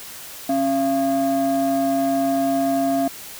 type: tone pair together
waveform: sine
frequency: 272.8 / 683.3 Hz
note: C#4 / F5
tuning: -28 / -38 cents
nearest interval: octave + major third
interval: 1590 cents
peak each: -18 dBFS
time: 0.49-3.08 s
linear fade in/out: 5 ms
effects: tanh soft clip ceiling -14 dBFS + white hiss -37 dBFS RMS until 3.39 s